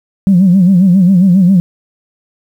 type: tone with vibrato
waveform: sine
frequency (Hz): 185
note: F#3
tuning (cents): 0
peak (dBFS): -3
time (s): 0.27-1.6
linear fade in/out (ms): 0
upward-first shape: sine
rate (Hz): 7.4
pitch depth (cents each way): 120
effects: tanh soft clip ceiling 0 dBFS + 7-bit